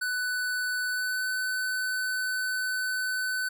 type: tone with pitch glide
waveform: square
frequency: 1494 to 1509.6 Hz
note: F#6 to F#6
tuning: +16 to +34 cents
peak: -28 dBFS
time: 0.01-3.49 s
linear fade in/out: 10 ms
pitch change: +18 cents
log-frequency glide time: 0.88-1.26 s
effects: none